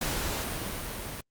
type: noise with level ramp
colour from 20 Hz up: pink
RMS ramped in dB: -30 to -38 dBFS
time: 0.01-1.21 s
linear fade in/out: 5 ms
effects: Opus 48 kbps